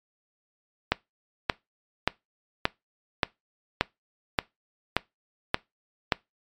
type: click train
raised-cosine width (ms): 0.3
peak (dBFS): -4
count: 10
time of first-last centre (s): 0.92-6.122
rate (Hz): 1.73
effects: noise-tail reverb RT60 0.2 s tail -22 dB re dry + MP3 96 kbps